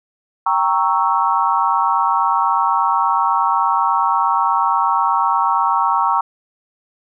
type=chord; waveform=sine; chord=G diminished seventh; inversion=none; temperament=equal; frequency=784 / 932.3 / 1108.7 / 1318.5 Hz; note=G5 / Bb5 / Db6 / Fb6; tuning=0 / 0 / 0 / 0 cents; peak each=-21 / -17 / -18 / -21 dBFS; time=0.46-6.21 s; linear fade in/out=5 ms; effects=none